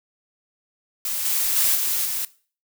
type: noise with level steps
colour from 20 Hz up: blue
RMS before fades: -26 / -22 / -19 / -23 / -26 dBFS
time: 1.05-2.25 s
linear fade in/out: 2 ms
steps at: 1.25 / 1.56 / 1.75 / 2.05 s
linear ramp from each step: 2 ms
effects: noise-tail reverb RT60 0.4 s tail -19 dB re dry